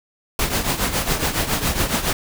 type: noise with tremolo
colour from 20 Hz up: pink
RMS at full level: -18 dBFS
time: 0.39-2.13 s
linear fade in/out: 2 ms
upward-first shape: triangle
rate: 7.2 Hz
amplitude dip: 75%
effects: none